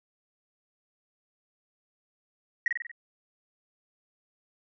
sine tone with echo, 1894 Hz, A#6, 27 cents sharp, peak -20 dBFS, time 2.66-2.68 s, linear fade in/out 2 ms, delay 47 ms, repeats 5, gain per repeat -4 dB, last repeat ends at 2.915 s, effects tanh soft clip ceiling -16 dBFS

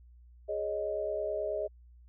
sine chord, Ab suspended fourth, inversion none, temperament just, 415.3 / 553.7 / 623 Hz, Ab4 / Db5 / Eb5, 0 / -2 / +2 cents, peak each -36 / -38 / -33 dBFS, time 0.48-1.68 s, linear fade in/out 20 ms, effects added 60 Hz sine -53 dBFS peak until 2.08 s

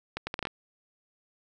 accelerating click train, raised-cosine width 0.3 ms, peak -16 dBFS, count 7, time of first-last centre 0.17-0.471 s, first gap 100 ms, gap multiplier 0.71, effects none

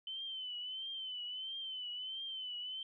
sine tone with vibrato, 3055 Hz, G7, 45 cents flat, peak -40 dBFS, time 0.07-2.83 s, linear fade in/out 2 ms, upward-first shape triangle, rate 1.5 Hz, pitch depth 83 cents each way, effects none

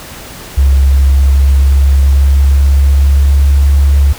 sine tone with pitch glide, 68 to 70.28 Hz, C#2 to C#2, -33 to +24 cents, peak -4 dBFS, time 0.57-4.13 s, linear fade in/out 10 ms, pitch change +57 cents, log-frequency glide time 1.02-3.99 s, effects pink hiss -29 dBFS RMS until 4.18 s

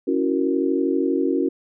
sine chord, F# dominant seventh, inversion second, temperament equal, 277.2 / 329.6 / 370 / 466.2 Hz, C#4 / E4 / F#4 / A#4, 0 / 0 / 0 / 0 cents, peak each -22 / -24 / -23 / -27 dBFS, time 0.07-1.49 s, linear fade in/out 10 ms, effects none

